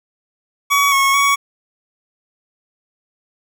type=tone with pitch steps; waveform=25% pulse; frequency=1130 / 1096 / 1122 Hz; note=C#6 / C#6 / C#6; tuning=+33 / -20 / +21 cents; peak=-8 dBFS; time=0.7-1.36 s; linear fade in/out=20 ms; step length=220 ms; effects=none